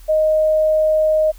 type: tone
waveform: sine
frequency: 622.3 Hz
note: D#5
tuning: in tune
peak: -12 dBFS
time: 0.08-1.32 s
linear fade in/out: 20 ms
effects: added 40 Hz sine -37 dBFS peak until 1.38 s + white hiss -50 dBFS RMS until 1.38 s